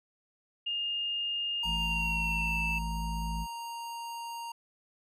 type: tone with pitch glide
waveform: sine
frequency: 2827 to 2653 Hz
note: F7 to E7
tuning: +20 to +10 cents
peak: -30 dBFS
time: 0.66-2.79 s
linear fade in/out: 10 ms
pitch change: -110 cents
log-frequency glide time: 1.67-2.62 s
type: tone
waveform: square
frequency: 932.3 Hz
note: A#5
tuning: in tune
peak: -38 dBFS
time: 1.63-4.52 s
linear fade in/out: 5 ms
type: harmonic tone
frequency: 55 Hz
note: A1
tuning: in tune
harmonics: 1 / 3 / 4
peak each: -33 / -38 / -45 dBFS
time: 1.64-3.47 s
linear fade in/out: 50 ms
effects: resampled to 32000 Hz